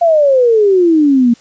sine exponential sweep, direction down, 698.5 to 229.9 Hz, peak -6 dBFS, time 0.01-1.34 s, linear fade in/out 10 ms, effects white hiss -45 dBFS RMS until 1.4 s + resampled to 16000 Hz

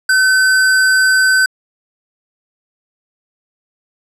sine tone with sample-and-hold, 1522 Hz, F#6, 48 cents sharp, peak -8 dBFS, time 0.09-1.46 s, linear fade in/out 5 ms, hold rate 6300 Hz, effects low-pass 12000 Hz 12 dB/octave

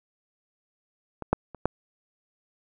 clicks, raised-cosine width 1 ms, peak -20 / -6 / -26 / -8 dBFS, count 4, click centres 1.223 / 1.33 / 1.547 / 1.656 s, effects none

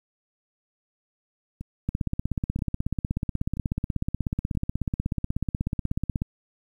two click trains, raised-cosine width 5 ms, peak -13 / -23 dBFS, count 72 / 4, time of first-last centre 1.89-6.219 / 1.61-4.551 s, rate 16.4 / 1.02 Hz, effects 9-bit

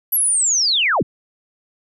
sine linear sweep, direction down, 11840 to 51.4 Hz, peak -14 dBFS, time 0.12-1.03 s, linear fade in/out 10 ms, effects none

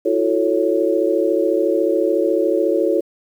sine chord, F# minor seventh, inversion third, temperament equal with one note detuned, 329.6 / 363.6 / 440 / 554.4 Hz, E4 / F#4 / A4 / C#5, 0 / -30 / 0 / 0 cents, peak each -20 dBFS, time 0.05-3.01 s, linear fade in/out 10 ms, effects 8-bit

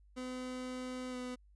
30% pulse tone with pitch glide, 254 to 250.2 Hz, B3 to B3, +49 to +23 cents, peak -37 dBFS, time 0.16-1.36 s, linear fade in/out 20 ms, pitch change -26 cents, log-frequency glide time 1.1-1.16 s, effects added 50 Hz sine -60 dBFS peak until 1.55 s + resampled to 22050 Hz

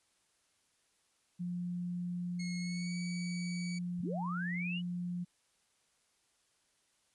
sine tone, 176.6 Hz, F3, 20 cents sharp, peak -35 dBFS, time 1.39-5.25 s, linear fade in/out 20 ms
20% pulse tone with pitch glide, 2168 to 2269 Hz, C#7 to C#7, -39 to +40 cents, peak -39 dBFS, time 2.39-3.79 s, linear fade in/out 10 ms, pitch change +79 cents, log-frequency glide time 2.6-2.96 s
sine linear sweep, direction up, 30.04 to 2992 Hz, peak -38 dBFS, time 3.98-4.82 s, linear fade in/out 50 ms
effects white hiss -74 dBFS RMS until 7.14 s + resampled to 24000 Hz

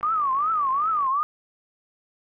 click train, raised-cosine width 0.5 ms, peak -30 dBFS, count 57, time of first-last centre 0.01-1.065 s, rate 53.1 Hz
sine tone with vibrato, 1174.7 Hz, D6, in tune, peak -20 dBFS, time 0.03-1.23 s, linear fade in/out 0 ms, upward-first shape triangle, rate 2.6 Hz, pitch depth 230 cents each way
effects none

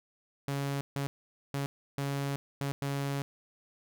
sawtooth tone bursts at uneven times, 139.8 Hz, C#3, 15 cents sharp, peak -27 dBFS, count 6, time 0.48-0.81 / 0.96-1.07 / 1.54-1.66 / 1.98-2.36 / 2.61-2.72 / 2.82-3.22 s, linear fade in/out 0 ms, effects none

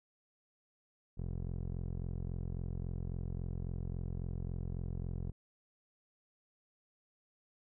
15% pulse tone with low-pass filter, 43.65 Hz, F1, in tune, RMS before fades -39 dBFS, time 1.17-5.32 s, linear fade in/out 20 ms, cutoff 350 Hz, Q 0.59, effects none

